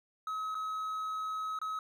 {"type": "tone with dropouts", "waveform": "triangle", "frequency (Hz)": 1279, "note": "D#6", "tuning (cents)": 47, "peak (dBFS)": -32, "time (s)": [0.27, 1.79], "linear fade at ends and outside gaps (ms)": 2, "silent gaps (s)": [[0.546, 0.551], [1.589, 1.615]], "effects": []}